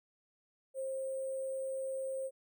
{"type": "tone with sample-and-hold", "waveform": "sine", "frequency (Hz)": 531, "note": "C5", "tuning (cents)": 25, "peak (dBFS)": -35, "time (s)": [0.74, 2.31], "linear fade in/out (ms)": 50, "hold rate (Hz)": 8820, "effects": []}